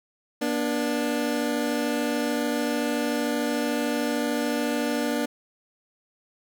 25% pulse tone pair together, 240.2 / 293.7 Hz, B3 / D4, -48 / 0 cents, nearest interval minor third, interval 348 cents, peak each -23 dBFS, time 0.41-5.26 s, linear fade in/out 10 ms, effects none

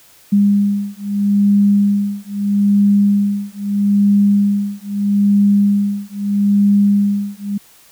sine beating tone pair, 201.9 / 202.68 Hz, G#3 / G#3, -49 / -42 cents, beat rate 0.78 Hz, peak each -14 dBFS, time 0.32-7.58 s, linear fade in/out 10 ms, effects white hiss -47 dBFS RMS until 7.91 s

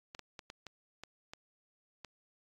clicks, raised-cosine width 0.2 ms, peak -28 dBFS, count 8, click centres 0.149 / 0.193 / 0.392 / 0.501 / 0.667 / 1.036 / 1.335 / 2.047 s, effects AAC 64 kbps

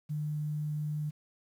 sine tone, 150.5 Hz, D3, 43 cents sharp, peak -31 dBFS, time 0.09-1.11 s, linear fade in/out 20 ms, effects 10-bit

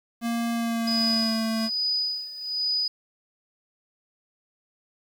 square tone with pitch glide, 233.1 to 223.2 Hz, A#3 to A3, 0 to +25 cents, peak -25 dBFS, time 0.21-1.7 s, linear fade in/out 50 ms, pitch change -75 cents, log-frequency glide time 0.53-1.31 s
sine tone with tremolo, 4966 Hz, D#8, 4 cents flat, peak -22 dBFS, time 0.87-2.88 s, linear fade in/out 5 ms, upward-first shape sine, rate 1.2 Hz, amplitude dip 80%
effects 9-bit

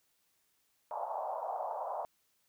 pink band-pass noise, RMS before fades -38 dBFS, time 0.91-2.05 s, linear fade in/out 0 ms, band 600 to 1000 Hz, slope 48 dB/octave, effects white hiss -75 dBFS RMS until 2.48 s

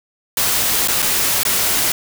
white noise with dropouts, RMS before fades -17 dBFS, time 0.37-1.92 s, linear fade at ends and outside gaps 2 ms, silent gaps 0.875-0.883 / 1.021-1.025 / 1.433-1.451 s, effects none

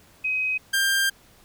sine / sawtooth tone pair in turn, 2526 / 1591.3 Hz, D#7 / G6, +26 / +26 cents, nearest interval minor sixth, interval 800 cents, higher first, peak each -22 / -16 dBFS, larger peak second, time 0.24-0.58 / 0.73-1.1 s, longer second, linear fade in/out 10 ms, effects pink hiss -55 dBFS RMS until 1.44 s

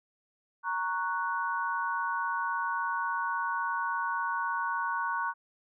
sine chord, F# major, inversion first, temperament equal, 932.3 / 1108.7 / 1480 Hz, A#5 / C#6 / F#6, 0 / 0 / 0 cents, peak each -33 dBFS, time 0.63-5.34 s, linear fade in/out 50 ms, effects none

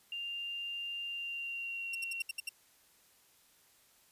sine tone with pitch glide, 2794 to 2738 Hz, F7 to F7, 0 to -35 cents, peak -37 dBFS, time 0.12-2.22 s, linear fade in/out 2 ms, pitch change -35 cents, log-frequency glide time 1.06-2.01 s
sawtooth tone bursts, 2746 Hz, F7, 30 cents flat, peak -32 dBFS, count 7, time 1.93-2.492 s, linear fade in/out 5 ms, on 22 ms, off 68 ms
effects white hiss -66 dBFS RMS until 4.11 s + resampled to 32000 Hz

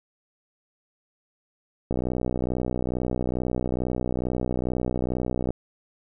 click train, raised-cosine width 2 ms, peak -13 dBFS, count 225, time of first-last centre 1.91-5.506 s, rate 62.3 Hz, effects none

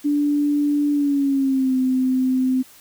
sine tone with pitch glide, 291.4 to 258.1 Hz, D4 to C4, -13 to -23 cents, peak -16 dBFS, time 0.04-2.63 s, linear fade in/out 20 ms, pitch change -210 cents, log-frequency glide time 0.92-1.76 s, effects white hiss -48 dBFS RMS until 2.8 s

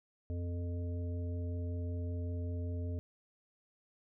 harmonic tone with a mistuned harmonic, 87.31 Hz, F2, in tune, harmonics 1 / 3 / 5 / 7, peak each -35 / -45 / -49 / -52 dBFS, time 0.3-2.99 s, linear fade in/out 0 ms, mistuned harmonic 3, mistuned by -35 cents, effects none

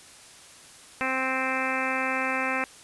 harmonic tone, 261.6 Hz, C4, in tune, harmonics 1 / 2 / 3 / 4 / 5 / 6 / 7 / 8 / 9 / 10, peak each -34 / -34 / -34 / -34 / -34 / -34 / -34 / -34 / -34 / -34 dBFS, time 1.01-2.64 s, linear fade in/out 0 ms, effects white hiss -49 dBFS RMS until 2.83 s + resampled to 24000 Hz

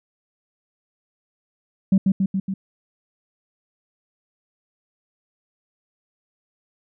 sine tone with echo, 192.4 Hz, G3, 32 cents flat, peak -10 dBFS, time 1.92-1.98 s, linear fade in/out 5 ms, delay 140 ms, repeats 4, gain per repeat -3 dB, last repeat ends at 2.54 s, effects tanh soft clip ceiling -9 dBFS

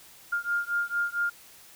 sine beating tone pair, 1405 / 1409.4 Hz, F6 / F6, +10 / +15 cents, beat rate 4.4 Hz, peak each -29 dBFS, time 0.32-1.3 s, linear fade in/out 10 ms, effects white hiss -52 dBFS RMS until 1.75 s

